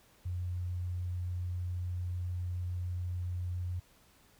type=tone; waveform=sine; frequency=89.3 Hz; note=F2; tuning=39 cents sharp; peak=-33 dBFS; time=0.25-3.8 s; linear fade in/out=10 ms; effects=pink hiss -64 dBFS RMS until 4.39 s